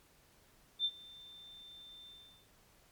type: tone with ADSR envelope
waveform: sine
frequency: 3569 Hz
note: A7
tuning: 24 cents sharp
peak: -28 dBFS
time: 0.79-2.48 s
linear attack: 56 ms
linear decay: 56 ms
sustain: -23 dB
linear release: 420 ms
effects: pink hiss -66 dBFS RMS until 2.91 s + MP3 96 kbps